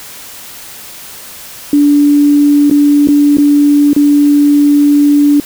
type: tone with dropouts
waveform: sine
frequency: 290 Hz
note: D4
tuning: 22 cents flat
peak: -4 dBFS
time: 1.73-5.4 s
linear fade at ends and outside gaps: 2 ms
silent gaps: 2.699-2.711 / 3.074-3.086 / 3.371-3.383 / 3.932-3.963 s
effects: white hiss -30 dBFS RMS until 5.45 s